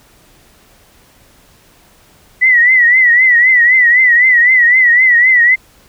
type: tone with vibrato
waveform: sine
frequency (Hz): 1968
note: B6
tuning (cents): -7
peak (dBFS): -5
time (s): 2.41-5.56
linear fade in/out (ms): 20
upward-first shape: triangle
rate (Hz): 3.9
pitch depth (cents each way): 110
effects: pink hiss -47 dBFS RMS until 5.88 s